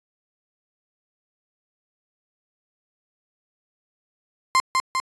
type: tone with echo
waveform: 35% pulse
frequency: 1046.5 Hz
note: C6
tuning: in tune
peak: -13 dBFS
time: 4.55-4.6 s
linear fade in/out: 0 ms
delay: 200 ms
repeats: 2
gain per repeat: -3 dB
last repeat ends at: 5 s
effects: resampled to 22050 Hz